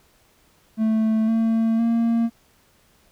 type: tone with pitch steps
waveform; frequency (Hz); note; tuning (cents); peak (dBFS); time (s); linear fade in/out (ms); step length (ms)
triangle; 220 / 225.4 / 230.9; A3 / A3 / A#3; 0 / +42 / -16; -15; 0.77-2.3; 50; 510
effects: pink hiss -59 dBFS RMS until 3.11 s